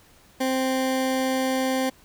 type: tone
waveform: 20% pulse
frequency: 261.6 Hz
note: C4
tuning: in tune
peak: -17 dBFS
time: 0.4-1.9 s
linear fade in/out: 10 ms
effects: pink hiss -55 dBFS RMS until 2.04 s